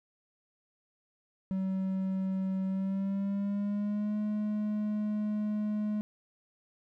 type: tone with pitch glide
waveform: triangle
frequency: 190.1 to 210.9 Hz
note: F#3 to G#3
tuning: +47 to +27 cents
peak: -27 dBFS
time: 1.51-6.01 s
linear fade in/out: 0 ms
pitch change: +180 cents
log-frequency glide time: 2.66-4.17 s
effects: none